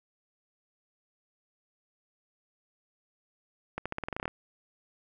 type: accelerating click train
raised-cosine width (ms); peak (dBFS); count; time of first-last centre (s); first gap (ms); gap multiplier
0.5; -18; 12; 3.78-4.279; 76; 0.89
effects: none